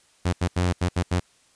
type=tone bursts at uneven times; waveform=sawtooth; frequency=89.4 Hz; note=F2; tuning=41 cents sharp; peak=-16 dBFS; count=6; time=0.25-0.33 / 0.41-0.48 / 0.56-0.73 / 0.81-0.89 / 0.96-1.03 / 1.11-1.2 s; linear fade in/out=10 ms; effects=white hiss -60 dBFS RMS until 1.55 s + resampled to 22050 Hz